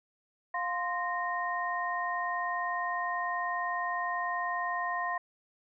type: tone cluster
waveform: sine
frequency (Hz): 705 / 1044 / 1850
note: F5 / C6 / A#6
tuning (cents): +16 / -4 / -14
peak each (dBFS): -35 / -33 / -35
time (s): 0.54-5.18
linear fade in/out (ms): 5
effects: none